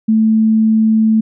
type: tone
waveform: sine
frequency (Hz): 220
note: A3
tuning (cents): 0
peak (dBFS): -8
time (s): 0.08-1.21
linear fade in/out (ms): 10
effects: none